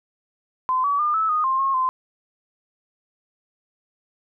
sine tone with pitch steps, 1027 / 1140 / 1206 / 1305 / 1237 / 1056 / 1082 / 1034 Hz, C6 / C#6 / D6 / E6 / D#6 / C6 / C#6 / C6, -33 / +48 / +46 / -18 / -10 / +16 / -42 / -21 cents, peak -18 dBFS, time 0.69-1.89 s, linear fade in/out 0 ms, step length 150 ms, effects none

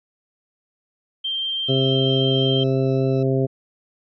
sine tone, 3157 Hz, G7, 12 cents sharp, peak -22 dBFS, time 1.24-2.64 s, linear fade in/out 10 ms
5% pulse tone with vibrato, 1318.5 Hz, E6, in tune, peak -28 dBFS, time 1.68-3.23 s, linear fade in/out 5 ms, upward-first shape sine, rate 3.8 Hz, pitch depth 9 cents each way
harmonic tone, 132.9 Hz, C3, 27 cents sharp, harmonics 1 / 2 / 3 / 4 / 5, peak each -20 / -24 / -22 / -27 / -30 dBFS, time 1.68-3.47 s, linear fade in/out 20 ms
effects resampled to 11025 Hz

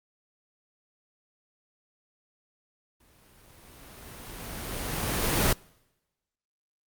pink noise with exponential growth, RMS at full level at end -22 dBFS, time 3-5.53 s, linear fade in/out 5 ms, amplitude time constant 550 ms, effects noise-tail reverb RT60 1.0 s tail -26 dB re dry + Opus 32 kbps

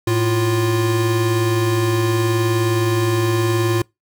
square tone pair together, 109.99 / 349.2 Hz, A2 / F4, 0 / 0 cents, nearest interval octave + minor sixth, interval 2000 cents, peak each -19 dBFS, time 0.07-3.82 s, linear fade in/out 5 ms, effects noise-tail reverb RT60 0.2 s tail -25 dB re dry

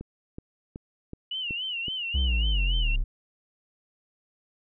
click train, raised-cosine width 3 ms, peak -24 dBFS, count 6, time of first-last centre 0.01-1.883 s, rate 2.67 Hz
sine tone with vibrato, 2900 Hz, F#7, 35 cents flat, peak -29 dBFS, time 1.31-2.96 s, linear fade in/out 5 ms, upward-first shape sine, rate 3.6 Hz, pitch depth 120 cents each way
triangle exponential sweep, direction down, 69.3 to 32.7 Hz, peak -20 dBFS, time 2.14-3.04 s, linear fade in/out 10 ms
effects none

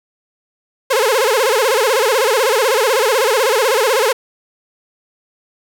sawtooth tone with vibrato, 478.2 Hz, A#4, 44 cents sharp, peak -8 dBFS, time 0.9-4.13 s, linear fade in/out 10 ms, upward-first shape sine, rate 16 Hz, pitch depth 230 cents each way, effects none

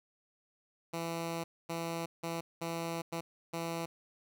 10% pulse tone bursts at uneven times, 166.8 Hz, E3, 21 cents sharp, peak -27 dBFS, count 6, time 0.93-1.44 / 1.69-2.06 / 2.23-2.41 / 2.61-3.02 / 3.12-3.21 / 3.53-3.86 s, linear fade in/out 10 ms, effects none

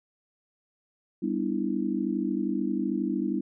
sine chord, E minor seventh, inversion first, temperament just, 197.78 / 247.2 / 296.7 / 329.6 Hz, G3 / B3 / D4 / E4, +16 / +2 / +18 / 0 cents, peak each -31 dBFS, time 1.22-3.41 s, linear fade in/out 10 ms, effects none

